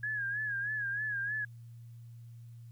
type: tone with vibrato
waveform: sine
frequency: 1661.2 Hz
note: G#6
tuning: in tune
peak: -32 dBFS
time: 0.03-1.45 s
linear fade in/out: 5 ms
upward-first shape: sine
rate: 3.2 Hz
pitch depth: 77 cents each way
effects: added 117 Hz sine -47 dBFS peak until 2.71 s + white hiss -73 dBFS RMS until 2.71 s